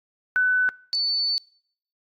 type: tone pair in turn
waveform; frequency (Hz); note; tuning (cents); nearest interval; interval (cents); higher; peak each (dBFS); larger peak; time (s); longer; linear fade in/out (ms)
sine; 1500 / 4495; F#6 / C#8; +23 / +23; octave + perfect fifth; 1900; second; -17 / -21; first; 0.36-0.69 / 0.93-1.38; second; 0
effects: noise-tail reverb RT60 0.6 s tail -25 dB re dry + AAC 64 kbps